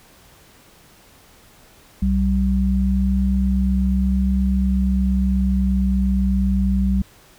sine tone pair together, 64.3 / 192.68 Hz, C2 / G3, -30 / -30 cents, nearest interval octave + perfect fifth, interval 1900 cents, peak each -18 dBFS, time 2.02-7.02 s, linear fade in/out 5 ms, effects pink hiss -50 dBFS RMS until 7.38 s

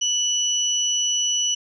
sine tone pair together, 2960 / 5920 Hz, F#7 / F#8, 0 / 0 cents, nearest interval octave, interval 1200 cents, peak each -22 dBFS, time 0.01-1.55 s, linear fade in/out 10 ms, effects none

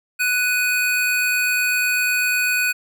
square tone pair together, 1484 / 2496 Hz, F#6 / D#7, +5 / +5 cents, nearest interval major sixth, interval 900 cents, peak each -22 / -20 dBFS, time 0.19-2.73 s, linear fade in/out 20 ms, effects none

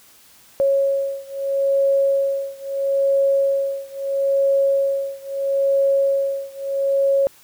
sine beating tone pair, 550 / 550.76 Hz, C#5 / C#5, -14 / -11 cents, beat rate 0.76 Hz, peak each -19 / -20 dBFS, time 0.6-7.27 s, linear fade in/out 0 ms, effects white hiss -50 dBFS RMS until 7.43 s

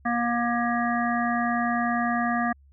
harmonic tone, 237.5 Hz, A#3, 33 cents sharp, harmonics 1 / 3 / 5 / 7 / 8, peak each -26 / -27 / -30 / -31 / -34 dBFS, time 0.05-2.53 s, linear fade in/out 10 ms, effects added 69 Hz sine -52 dBFS peak until 2.72 s

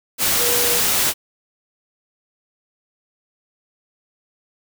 sine tone in noise, 482.2 Hz, B4, 41 cents flat, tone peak -24 dBFS, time 0.37-0.81 s, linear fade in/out 50 ms, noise white, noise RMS -18 dBFS, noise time 0.18-1.14 s, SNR -9 dB, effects none

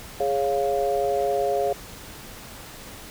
sine chord, Db major, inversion second, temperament equal, 415.3 / 554.4 / 698.5 Hz, Ab4 / Db5 / F5, 0 / 0 / 0 cents, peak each -25 dBFS, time 0.2-1.73 s, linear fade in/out 5 ms, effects pink hiss -41 dBFS RMS until 3.1 s

